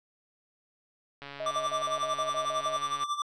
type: click train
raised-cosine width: 0.3 ms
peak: -26 dBFS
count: 257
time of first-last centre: 1.22-3.036 s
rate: 141 Hz
type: tone bursts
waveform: sine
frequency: 632 Hz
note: D#5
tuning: 27 cents sharp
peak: -32 dBFS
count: 9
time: 1.4-2.766 s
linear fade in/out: 2 ms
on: 110 ms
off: 47 ms
type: tone with tremolo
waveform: square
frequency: 1175 Hz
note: D6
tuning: 1 cent sharp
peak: -27 dBFS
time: 1.46-3.22 s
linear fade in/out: 2 ms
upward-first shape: sine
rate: 11 Hz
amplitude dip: 75%
effects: low-pass 6000 Hz 12 dB/octave